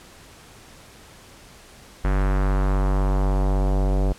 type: tone with low-pass filter sweep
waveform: square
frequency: 48.12 Hz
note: G1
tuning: 31 cents flat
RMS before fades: -20 dBFS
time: 2.04-4.13 s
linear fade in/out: 10 ms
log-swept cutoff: 1700 to 630 Hz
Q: 1.6
effects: pink hiss -47 dBFS RMS until 4.18 s + low-pass 11000 Hz 12 dB/octave